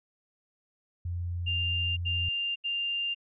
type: tone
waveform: sine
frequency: 87.31 Hz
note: F2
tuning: in tune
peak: -30 dBFS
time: 1.05-2.29 s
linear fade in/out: 5 ms
type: tone bursts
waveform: sine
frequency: 2795 Hz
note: F7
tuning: 1 cent sharp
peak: -28 dBFS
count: 3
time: 1.46-3.148 s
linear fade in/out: 20 ms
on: 510 ms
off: 79 ms
effects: none